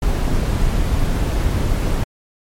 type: noise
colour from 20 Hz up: brown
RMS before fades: -17 dBFS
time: 0.02-2.04 s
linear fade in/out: 5 ms
effects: MP3 64 kbps